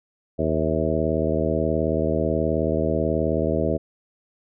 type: harmonic tone with a mistuned harmonic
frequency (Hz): 78.6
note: D#2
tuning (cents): +18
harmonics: 1 / 2 / 3 / 4 / 5 / 6 / 7 / 8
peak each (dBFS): -28 / -28 / -28 / -28 / -28 / -28 / -28 / -28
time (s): 0.38-3.78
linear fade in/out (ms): 20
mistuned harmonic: 8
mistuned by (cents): +51
effects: none